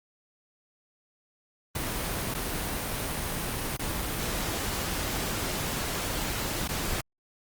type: noise with dropouts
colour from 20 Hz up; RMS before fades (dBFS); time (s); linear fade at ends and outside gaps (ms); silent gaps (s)
pink; -31; 1.75-7.01; 5; 2.341-2.347 / 3.769-3.793 / 6.677-6.688
effects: Opus 32 kbps